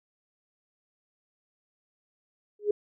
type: tone with exponential growth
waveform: sine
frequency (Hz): 415.3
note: G#4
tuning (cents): 0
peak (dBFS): -17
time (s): 2.59-2.71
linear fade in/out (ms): 5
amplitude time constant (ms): 26
effects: none